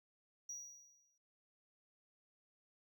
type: tone with exponential decay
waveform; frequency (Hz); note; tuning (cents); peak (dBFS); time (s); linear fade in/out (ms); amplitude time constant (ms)
triangle; 5780; F#8; -41; -39; 0.49-1.18; 5; 150
effects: noise-tail reverb RT60 0.1 s tail -25 dB re dry + tanh soft clip ceiling -40 dBFS